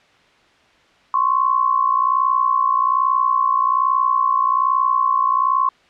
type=tone pair together; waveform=sine; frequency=1046.5 / 1107.7 Hz; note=C6 / C#6; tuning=0 / -2 cents; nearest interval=minor second; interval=98 cents; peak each=-17 dBFS; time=1.14-5.69 s; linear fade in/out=2 ms; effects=white hiss -53 dBFS RMS until 5.89 s + low-pass 3000 Hz 12 dB/octave